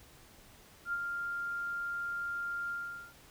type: tone with ADSR envelope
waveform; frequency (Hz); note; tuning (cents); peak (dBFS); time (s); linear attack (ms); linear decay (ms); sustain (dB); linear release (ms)
sine; 1396.9; F6; 0; -30; 0.85-3.14; 77; 43; -4; 430
effects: pink hiss -58 dBFS RMS until 3.3 s